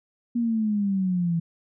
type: exponential sweep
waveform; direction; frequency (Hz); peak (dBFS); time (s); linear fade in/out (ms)
sine; down; 240 to 164.81; -21; 0.35-1.4; 10
effects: none